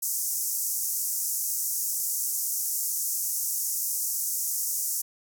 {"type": "band-pass noise", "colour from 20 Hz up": "white", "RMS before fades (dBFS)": -29, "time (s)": [0.02, 5.02], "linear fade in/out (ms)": 10, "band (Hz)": [5700, 16000], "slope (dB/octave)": 48, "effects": []}